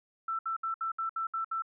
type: tone bursts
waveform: sine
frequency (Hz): 1332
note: E6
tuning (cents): +18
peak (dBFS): -30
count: 8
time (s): 0.28-1.622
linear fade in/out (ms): 5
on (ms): 110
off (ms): 66
effects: none